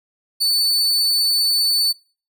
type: tone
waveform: 40% pulse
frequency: 4495 Hz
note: C#8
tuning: 23 cents sharp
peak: -14 dBFS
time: 0.4-1.93 s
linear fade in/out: 20 ms
effects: noise-tail reverb RT60 0.4 s tail -26 dB re dry